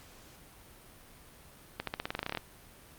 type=accelerating click train; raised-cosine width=0.3 ms; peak=-17 dBFS; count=14; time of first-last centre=1.8-2.373 s; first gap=73 ms; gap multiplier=0.91; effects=pink hiss -55 dBFS RMS until 2.98 s + Opus 48 kbps